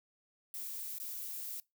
violet noise with dropouts, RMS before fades -42 dBFS, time 0.54-1.6 s, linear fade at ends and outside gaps 1 ms, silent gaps 0.984-1 s, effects noise-tail reverb RT60 0.2 s tail -22 dB re dry

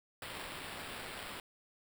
white noise with sample-and-hold, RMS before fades -45 dBFS, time 0.22-1.4 s, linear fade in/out 2 ms, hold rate 6300 Hz, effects none

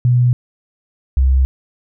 sine tone pair in turn, 123.2 / 65.72 Hz, B2 / C2, -4 / +8 cents, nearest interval major seventh, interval 1088 cents, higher first, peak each -9 dBFS, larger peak neither, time 0.05-0.33 / 1.17-1.45 s, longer neither, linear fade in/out 0 ms, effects none

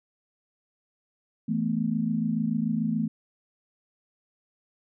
sine chord, E suspended fourth, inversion none, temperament equal, 164.81 / 220 / 246.9 Hz, E3 / A3 / B3, 0 / 0 / 0 cents, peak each -30 / -26 / -30 dBFS, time 1.48-3.08 s, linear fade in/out 10 ms, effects none

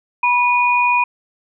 sine tone pair together, 976 / 2459 Hz, B5 / D#7, -21 / -21 cents, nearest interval octave + major third, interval 1600 cents, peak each -14 / -16 dBFS, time 0.23-1.04 s, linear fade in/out 5 ms, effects none

